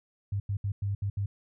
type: tone bursts at uneven times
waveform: sine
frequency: 100 Hz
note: G2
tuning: 35 cents sharp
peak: -27 dBFS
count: 6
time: 0.32-0.4 / 0.49-0.57 / 0.64-0.72 / 0.82-0.95 / 1.02-1.1 / 1.17-1.26 s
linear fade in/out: 5 ms
effects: none